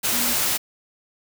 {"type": "tone in noise", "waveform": "sine", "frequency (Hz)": 241.4, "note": "B3", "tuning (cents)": -39, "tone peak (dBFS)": -31, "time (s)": [0.11, 0.34], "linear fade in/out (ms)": 20, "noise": "white", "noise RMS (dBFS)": -22, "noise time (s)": [0.03, 0.58], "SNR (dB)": -12, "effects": []}